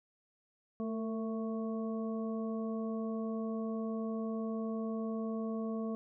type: harmonic tone with a mistuned harmonic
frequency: 221.5 Hz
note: A3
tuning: 12 cents sharp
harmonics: 1 / 2 / 3 / 5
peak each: -35 / -41 / -45 / -49 dBFS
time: 0.8-5.95 s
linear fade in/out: 0 ms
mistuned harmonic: 2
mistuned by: +36 cents
effects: none